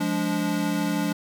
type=chord; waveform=square; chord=D diminished; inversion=first; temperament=equal with one note detuned; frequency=174.61 / 207.7 / 289 Hz; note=F3 / Ab3 / D4; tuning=0 / 0 / -28 cents; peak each=-29 / -29 / -27 dBFS; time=0-1.13 s; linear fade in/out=10 ms; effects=none